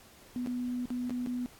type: tone with dropouts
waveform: sine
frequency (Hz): 246.9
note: B3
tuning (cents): 0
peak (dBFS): -31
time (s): 0.36-1.46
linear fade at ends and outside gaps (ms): 0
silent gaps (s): 0.462-0.472 / 0.856-0.904 / 1.096-1.106 / 1.262-1.271
effects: pink hiss -56 dBFS RMS until 1.59 s + AAC 64 kbps